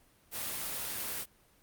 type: noise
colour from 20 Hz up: white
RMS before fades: -37 dBFS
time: 0.31-1.26 s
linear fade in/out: 50 ms
effects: pink hiss -65 dBFS RMS until 1.62 s + Opus 32 kbps